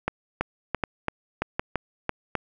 two click trains, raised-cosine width 0.5 ms, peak -9 / -9 dBFS, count 4 / 6, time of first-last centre 0.08-2.353 / 0.41-2.094 s, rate 1.32 / 2.97 Hz, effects none

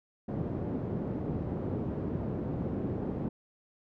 pink band-pass noise, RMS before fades -34 dBFS, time 0.28-3.29 s, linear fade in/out 10 ms, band 110 to 380 Hz, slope 12 dB/octave, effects none

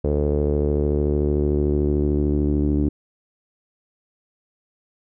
sawtooth tone with low-pass filter sweep, 73.42 Hz, D2, in tune, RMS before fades -20 dBFS, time 0.04-2.89 s, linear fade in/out 5 ms, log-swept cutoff 470 to 310 Hz, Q 4.7, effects none

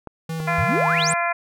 clicks, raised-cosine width 1 ms, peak -20 dBFS, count 2, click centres 0.073 / 0.402 s
square tone with vibrato, 160 Hz, D#3, 49 cents sharp, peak -26 dBFS, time 0.29-1.14 s, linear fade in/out 5 ms, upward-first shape square, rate 4.9 Hz, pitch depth 25 cents each way
harmonic tone, 343.4 Hz, F4, 29 cents flat, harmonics 2 / 3 / 4 / 5 / 6 / 7, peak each -24 / -26 / -27 / -28 / -29 / -29 dBFS, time 0.47-1.33 s, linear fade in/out 10 ms
sine exponential sweep, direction up, 74.6 to 9450 Hz, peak -21 dBFS, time 0.58-1.13 s, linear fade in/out 5 ms
effects none

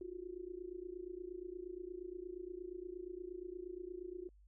sine tone with amplitude modulation, 358.8 Hz, F4, 47 cents sharp, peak -40 dBFS, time 0.01-4.29 s, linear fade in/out 2 ms, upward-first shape sine, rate 28.5 Hz, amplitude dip 90%, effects added 50 Hz sine -61 dBFS peak until 4.47 s

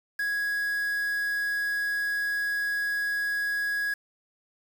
triangle tone with quantisation, 1661.2 Hz, G#6, in tune, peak -24 dBFS, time 0.19-3.94 s, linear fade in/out 5 ms, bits 7, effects none

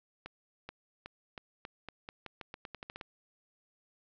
accelerating click train, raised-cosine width 0.3 ms, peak -26 dBFS, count 16, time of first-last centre 0.26-3.012 s, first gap 430 ms, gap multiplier 0.86, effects low-pass 5000 Hz 12 dB/octave

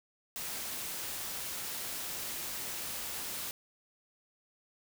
white noise, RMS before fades -39 dBFS, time 0.36-3.51 s, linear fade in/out 0 ms, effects none

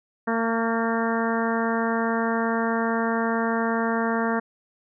harmonic tone with a mistuned harmonic, 227.8 Hz, A#3, 40 cents flat, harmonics 1 / 2 / 3 / 4 / 5 / 6 / 7 / 8, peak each -25 / -28 / -30 / -31 / -32 / -33 / -33 / -34 dBFS, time 0.27-4.4 s, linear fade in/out 10 ms, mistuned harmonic 6, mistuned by +31 cents, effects none

